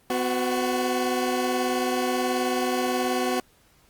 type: tone pair together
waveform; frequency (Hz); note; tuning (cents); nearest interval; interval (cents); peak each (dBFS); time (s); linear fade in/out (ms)
20% pulse; 252.2 / 369; B3 / F#4; +36 / -5; perfect fifth; 659; -21; 0.1-3.4; 2
effects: pink hiss -60 dBFS RMS until 3.89 s + Opus 32 kbps